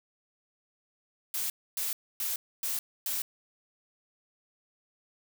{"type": "noise bursts", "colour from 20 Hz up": "blue", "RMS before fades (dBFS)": -32, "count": 5, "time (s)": [1.34, 3.22], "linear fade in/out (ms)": 2, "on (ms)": 160, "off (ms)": 270, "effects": []}